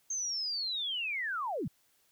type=linear sweep; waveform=sine; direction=down; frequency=6420 to 103.6 Hz; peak=-32 dBFS; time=0.1-1.68 s; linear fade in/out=5 ms; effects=white hiss -70 dBFS RMS until 2.11 s